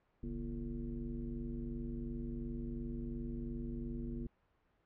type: tone with frequency modulation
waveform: sine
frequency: 138.59 Hz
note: C#3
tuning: in tune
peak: -38 dBFS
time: 0.23-4.27 s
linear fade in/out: 5 ms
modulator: 100 Hz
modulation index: 1.8
effects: pink hiss -75 dBFS RMS until 4.85 s + low-pass 2000 Hz 12 dB/octave